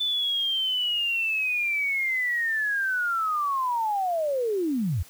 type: linear sweep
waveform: sine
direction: down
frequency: 3524 to 70.4 Hz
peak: -23 dBFS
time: 0-5.03 s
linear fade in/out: 10 ms
effects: white hiss -51 dBFS RMS until 5.09 s